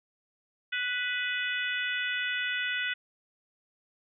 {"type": "harmonic tone with a mistuned harmonic", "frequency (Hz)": 493.9, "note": "B4", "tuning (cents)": 0, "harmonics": [3, 4, 5, 6, 7], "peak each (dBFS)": [-32, -34, -36, -38, -39], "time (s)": [0.72, 2.94], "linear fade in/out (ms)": 10, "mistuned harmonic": 5, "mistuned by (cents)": 30, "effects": []}